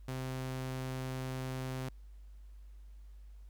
sawtooth tone, 130 Hz, C3, 11 cents flat, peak -33 dBFS, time 0.08-1.89 s, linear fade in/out 5 ms, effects added 50 Hz sine -49 dBFS peak until 3.49 s + pink hiss -74 dBFS RMS until 3.49 s

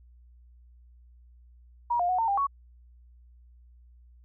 sine tone with pitch steps, 954 / 706 / 735 / 907 / 798 / 1115 Hz, A#5 / F5 / F#5 / A#5 / G5 / C#6, +40 / +19 / -12 / -48 / +31 / +10 cents, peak -23 dBFS, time 1.9-2.47 s, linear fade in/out 10 ms, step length 95 ms, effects added 60 Hz sine -52 dBFS peak until 4.24 s

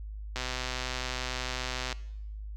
click train, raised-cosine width 0.2 ms, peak -16 dBFS, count 200, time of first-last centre 0.36-1.927 s, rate 127 Hz, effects noise-tail reverb RT60 0.8 s tail -19 dB re dry + added 52 Hz sine -37 dBFS peak until 2.56 s

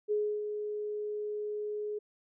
sine tone with ADSR envelope, 419.8 Hz, G#4, 19 cents sharp, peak -26 dBFS, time 0.08-1.99 s, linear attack 34 ms, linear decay 300 ms, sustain -7 dB, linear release 11 ms, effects none

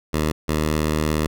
10% pulse tone pair in turn, 77.1 / 77.1 Hz, D#2 / D#2, -15 / -15 cents, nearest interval unison, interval 0 cents, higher neither, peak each -11 dBFS, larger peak neither, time 0.13-0.32 / 0.48-1.27 s, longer second, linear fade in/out 10 ms, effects none

